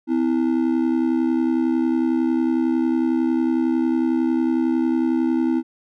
triangle ring-modulated tone, 290 Hz, D4, 22 cents flat, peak -12 dBFS, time 0.07-5.63 s, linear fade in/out 50 ms, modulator 35.5 Hz, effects none

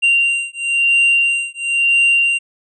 triangle beating tone pair, 2770 / 2770.99 Hz, F7 / F7, -15 / -14 cents, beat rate 0.99 Hz, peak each -14 dBFS, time 0.02-2.39 s, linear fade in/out 20 ms, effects resampled to 22050 Hz

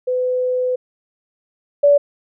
sine tone pair in turn, 504 / 574.6 Hz, B4 / D5, +35 / -38 cents, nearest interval major second, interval 227 cents, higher second, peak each -16 / -8 dBFS, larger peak second, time 0.07-0.76 / 1.83-1.98 s, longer first, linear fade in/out 10 ms, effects none

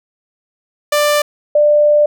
sawtooth / sine tone pair in turn, 591 / 593.5 Hz, D5 / D5, +11 / +18 cents, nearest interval unison, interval 7 cents, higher second, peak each -7 dBFS, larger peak neither, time 0.92-1.22 / 1.55-2.06 s, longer second, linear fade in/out 5 ms, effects none

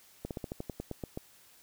slowing click train, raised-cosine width 2 ms, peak -23 dBFS, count 11, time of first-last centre 0.25-1.174 s, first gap 58 ms, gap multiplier 1.1, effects white hiss -60 dBFS RMS until 1.62 s

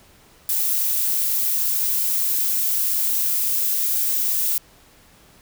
violet noise, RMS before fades -21 dBFS, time 0.49-4.58 s, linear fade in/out 2 ms, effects pink hiss -52 dBFS RMS until 5.41 s

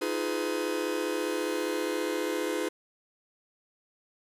45% pulse chord, F half-diminished seventh, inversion third, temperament just, 314.3 / 349.2 / 419.1 / 502.9 Hz, Eb4 / F4 / Ab4 / Cb5, +18 / 0 / +16 / +31 cents, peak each -34 dBFS, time 0.01-2.69 s, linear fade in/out 10 ms, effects resampled to 32000 Hz + 10-bit

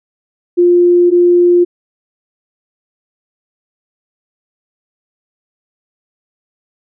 sine tone pair in turn, 351.5 / 351.5 Hz, F4 / F4, +11 / +11 cents, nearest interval unison, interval 0 cents, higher neither, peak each -5 dBFS, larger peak neither, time 0.57-1.11 / 1.11-1.65 s, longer neither, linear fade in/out 20 ms, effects none

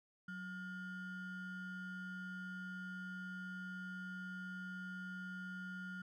triangle ring-modulated tone, 803 Hz, G5, 41 cents sharp, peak -39 dBFS, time 0.28-6.02 s, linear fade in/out 5 ms, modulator 618 Hz, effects none

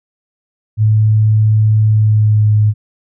sine tone with pitch glide, 108.1 to 106.18 Hz, A2 to G#2, -30 to +39 cents, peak -7 dBFS, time 0.77-2.74 s, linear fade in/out 50 ms, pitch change -31 cents, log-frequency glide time 1.87-2.51 s, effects none

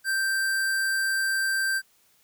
square tone, 1568 Hz, G6, in tune, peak -24 dBFS, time 0.04-1.82 s, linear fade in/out 50 ms, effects white hiss -63 dBFS RMS until 2.23 s

